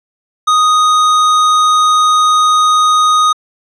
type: tone with tanh clipping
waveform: sine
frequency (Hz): 1244.5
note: D#6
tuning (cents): 0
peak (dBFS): -9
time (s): 0.47-3.33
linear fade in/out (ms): 10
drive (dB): 18
effects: low-pass 8000 Hz 12 dB/octave